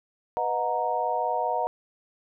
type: chord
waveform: sine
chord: B major seventh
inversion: none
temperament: equal with one note detuned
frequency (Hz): 493.9 / 622.3 / 726.9 / 932.3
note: B4 / D#5 / F#5 / A#5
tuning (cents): 0 / 0 / -31 / 0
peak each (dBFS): -32 / -31 / -28 / -28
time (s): 0.37-1.67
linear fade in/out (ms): 0
effects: none